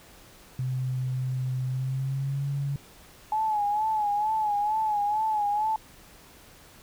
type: tone with pitch glide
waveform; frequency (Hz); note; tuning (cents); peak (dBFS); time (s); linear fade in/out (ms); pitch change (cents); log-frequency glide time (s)
sine; 128.7 to 140.35; C3 to C#3; -28 to +22; -26; 0.59-2.76; 2; +150; 1.69-2.47
type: tone with vibrato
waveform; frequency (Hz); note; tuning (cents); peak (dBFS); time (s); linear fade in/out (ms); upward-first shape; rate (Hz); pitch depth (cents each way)
sine; 847; G#5; +34; -23; 3.32-5.76; 2; sine; 2.2; 64
effects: pink hiss -52 dBFS RMS until 6.82 s